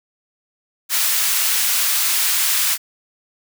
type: high-pass noise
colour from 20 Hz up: white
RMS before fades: -18 dBFS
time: 0.89-2.78 s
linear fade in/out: 50 ms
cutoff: 1300 Hz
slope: 12 dB/octave
effects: none